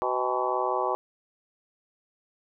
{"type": "harmonic tone with a mistuned harmonic", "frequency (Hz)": 125.6, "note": "B2", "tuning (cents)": 30, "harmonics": [3, 4, 5, 6, 7, 8, 9], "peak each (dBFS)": [-32, -32, -32, -32, -32, -32, -32], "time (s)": [0.02, 0.95], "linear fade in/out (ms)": 0, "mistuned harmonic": 6, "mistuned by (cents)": 97, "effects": []}